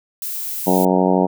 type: noise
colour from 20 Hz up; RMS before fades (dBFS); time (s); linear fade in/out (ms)
violet; -26; 0.22-0.85; 2
type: harmonic tone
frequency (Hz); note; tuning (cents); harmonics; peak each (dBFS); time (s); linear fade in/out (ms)
92.5; F#2; 0; 2 / 3 / 4 / 5 / 6 / 7 / 8 / 9 / 10; -18 / -20 / -21 / -22 / -23 / -23 / -24 / -25 / -25; 0.66-1.27; 20
effects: none